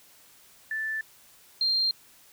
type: tone pair in turn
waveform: sine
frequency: 1760 / 4186 Hz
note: A6 / C8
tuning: 0 / 0 cents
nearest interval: octave + minor third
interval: 1500 cents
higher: second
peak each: -28 / -22 dBFS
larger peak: second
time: 0.71-1.01 / 1.61-1.91 s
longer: neither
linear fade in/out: 2 ms
effects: white hiss -56 dBFS RMS until 2.32 s